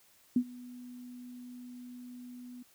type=tone with ADSR envelope; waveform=sine; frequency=246.9 Hz; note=B3; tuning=in tune; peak=-21 dBFS; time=0.36-2.63 s; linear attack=4 ms; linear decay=69 ms; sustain=-23 dB; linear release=8 ms; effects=white hiss -64 dBFS RMS until 2.74 s